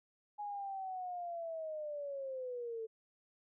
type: linear sweep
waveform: sine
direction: down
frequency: 835 to 440 Hz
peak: -39 dBFS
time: 0.38-2.87 s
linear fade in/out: 20 ms
effects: none